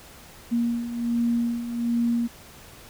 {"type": "beating tone pair", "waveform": "sine", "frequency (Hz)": [234.6, 235.9], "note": ["A#3", "A#3"], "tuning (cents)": [11, 21], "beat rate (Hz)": 1.3, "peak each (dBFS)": [-29, -23], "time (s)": [0.51, 2.28], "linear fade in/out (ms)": 20, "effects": ["pink hiss -47 dBFS RMS until 2.89 s"]}